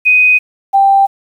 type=tone pair in turn; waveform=sine; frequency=2500 / 787.5 Hz; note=D#7 / G5; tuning=+8 / +8 cents; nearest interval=octave + minor sixth; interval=2000 cents; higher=first; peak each=-5 dBFS; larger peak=neither; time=0.05-0.39 / 0.73-1.07 s; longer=neither; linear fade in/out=20 ms; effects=7-bit